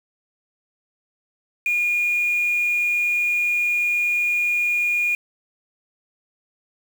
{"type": "tone with quantisation", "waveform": "sine", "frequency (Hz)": 2433, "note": "D#7", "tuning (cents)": -39, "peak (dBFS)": -18, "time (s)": [1.66, 5.15], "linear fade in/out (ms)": 2, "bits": 6, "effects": []}